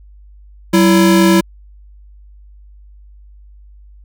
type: tone pair together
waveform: square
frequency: 190 / 333 Hz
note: F#3 / E4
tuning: +46 / +18 cents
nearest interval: minor seventh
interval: 972 cents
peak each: -11 dBFS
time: 0.73-1.41 s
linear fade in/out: 10 ms
effects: added 50 Hz sine -38 dBFS peak until 4.04 s